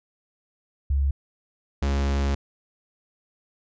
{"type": "tone pair in turn", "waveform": ["sine", "45% pulse"], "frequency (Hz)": [69.3, 69.7], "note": ["C#2", "C#2"], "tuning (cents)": [0, 10], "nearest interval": "unison", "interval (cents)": 10, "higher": "second", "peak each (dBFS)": [-19, -21], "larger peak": "first", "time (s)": [[0.9, 1.11], [1.82, 2.35]], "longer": "second", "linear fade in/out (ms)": 5, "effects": ["resampled to 16000 Hz"]}